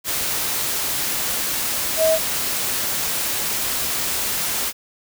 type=tone in noise; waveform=sine; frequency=640 Hz; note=D#5; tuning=49 cents sharp; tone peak=-14 dBFS; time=1.97-2.19 s; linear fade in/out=50 ms; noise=white; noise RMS=-23 dBFS; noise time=0.04-4.73 s; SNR=+6 dB; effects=none